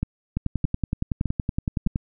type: two click trains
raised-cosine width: 5 ms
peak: -11 / -11 dBFS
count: 18 / 4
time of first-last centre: 0.37-1.959 / 0.03-1.87 s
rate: 10.7 / 1.63 Hz
effects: none